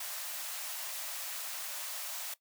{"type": "high-pass noise", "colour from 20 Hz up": "white", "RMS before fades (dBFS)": -40, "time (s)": [0, 2.34], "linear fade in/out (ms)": 5, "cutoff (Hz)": 550, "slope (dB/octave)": 96, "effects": ["noise-tail reverb RT60 0.1 s tail -17 dB re dry"]}